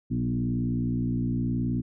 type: tone with frequency modulation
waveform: sine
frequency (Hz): 185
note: F#3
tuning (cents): 0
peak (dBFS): -24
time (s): 0.1-1.82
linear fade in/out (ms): 20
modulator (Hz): 59.4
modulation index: 1.7
effects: none